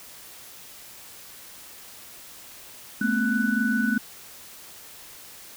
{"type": "tone cluster", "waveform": "sine", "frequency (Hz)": [217.2, 240.1, 265.1, 1487], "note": ["A3", "B3", "C4", "F#6"], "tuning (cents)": [-22, -49, 23, 8], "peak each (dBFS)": [-25, -26, -30, -26], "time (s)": [3.01, 3.98], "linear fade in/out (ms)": 5, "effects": ["white hiss -45 dBFS RMS until 5.56 s"]}